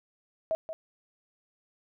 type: tone with echo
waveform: sine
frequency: 644 Hz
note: E5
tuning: 41 cents flat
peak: -25 dBFS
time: 0.51-0.55 s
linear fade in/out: 0 ms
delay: 180 ms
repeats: 1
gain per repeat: -9 dB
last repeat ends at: 0.73 s
effects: none